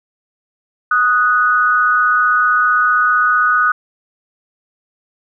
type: tone pair together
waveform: sine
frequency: 1244.5 / 1480 Hz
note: D#6 / F#6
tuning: 0 / 0 cents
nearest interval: minor third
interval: 300 cents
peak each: -13 dBFS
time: 0.91-3.72 s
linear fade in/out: 5 ms
effects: none